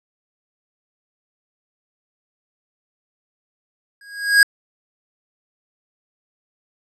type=tone with exponential growth; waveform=square; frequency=1641 Hz; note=G#6; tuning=21 cents flat; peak=-6 dBFS; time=4.01-4.43 s; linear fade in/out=2 ms; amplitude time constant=91 ms; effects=low-pass 10000 Hz 12 dB/octave